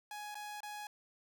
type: tone with dropouts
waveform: sawtooth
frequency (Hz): 835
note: G#5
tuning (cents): +9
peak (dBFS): -39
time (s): 0.11-0.87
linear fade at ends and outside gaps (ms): 2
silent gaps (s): 0.345-0.353 / 0.605-0.631
effects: none